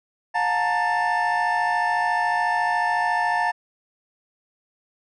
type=tone cluster; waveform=triangle; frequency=715 / 873 / 927 / 1770 Hz; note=F5 / A5 / A#5 / A6; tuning=+41 / -14 / -10 / +10 cents; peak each=-23 dBFS; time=0.34-3.52 s; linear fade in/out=20 ms; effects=tanh soft clip ceiling -9 dBFS + resampled to 22050 Hz